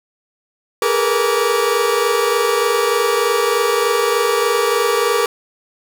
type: tone cluster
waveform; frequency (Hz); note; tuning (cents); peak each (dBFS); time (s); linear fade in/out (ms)
40% pulse; 411.3 / 458.5 / 481.8 / 1156; G#4 / A#4 / B4 / D6; -17 / -29 / -43 / -28; -19; 0.82-5.26; 2
effects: none